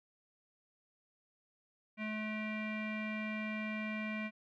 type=tone with low-pass filter; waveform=square; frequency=215 Hz; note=A3; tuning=40 cents flat; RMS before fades=-39 dBFS; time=1.97-4.31 s; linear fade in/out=50 ms; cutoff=2300 Hz; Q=7.1; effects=none